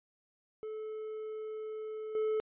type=tone with level steps; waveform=triangle; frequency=433.8 Hz; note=A4; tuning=25 cents flat; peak=-36 / -27 dBFS; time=0.63-2.4 s; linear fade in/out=0 ms; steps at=2.15 s; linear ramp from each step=2 ms; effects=resampled to 8000 Hz